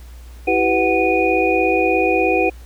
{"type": "tone cluster", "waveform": "sine", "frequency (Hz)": [331.2, 387.9, 497.3, 742, 2464], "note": ["E4", "G4", "B4", "F#5", "D#7"], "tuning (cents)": [8, -18, 12, 5, -17], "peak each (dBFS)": -20, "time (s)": [0.47, 2.5], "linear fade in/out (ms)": 10, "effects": ["added 60 Hz sine -35 dBFS peak until 2.65 s", "pink hiss -49 dBFS RMS until 2.65 s"]}